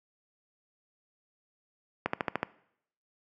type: click train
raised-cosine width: 0.5 ms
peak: -12 dBFS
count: 6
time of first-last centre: 2.06-2.43 s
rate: 13.5 Hz
effects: noise-tail reverb RT60 0.7 s tail -20 dB re dry + high-pass 150 Hz 12 dB/octave